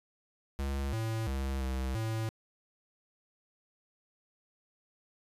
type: tone with pitch steps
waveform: square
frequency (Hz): 68.8 / 111.9 / 67.2 / 65.3 / 111.4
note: C#2 / A2 / C2 / C2 / A2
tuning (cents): -12 / +30 / +47 / -3 / +22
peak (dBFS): -32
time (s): 0.59-2.29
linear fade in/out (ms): 0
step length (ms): 340
effects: resampled to 32000 Hz